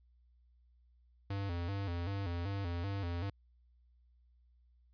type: tone with vibrato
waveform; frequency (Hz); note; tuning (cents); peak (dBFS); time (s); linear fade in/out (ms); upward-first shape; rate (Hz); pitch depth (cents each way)
square; 92.5; F#2; 0; -36; 1.3-3.3; 5; square; 2.6; 120
effects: added 60 Hz sine -64 dBFS peak until 4.93 s + resampled to 11025 Hz